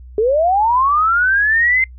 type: linear sweep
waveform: sine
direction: up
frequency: 409.3 to 2093 Hz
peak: -11 dBFS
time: 0.18-1.84 s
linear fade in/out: 2 ms
effects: noise-tail reverb RT60 0.1 s tail -25 dB re dry + added 62 Hz sine -34 dBFS peak until 1.98 s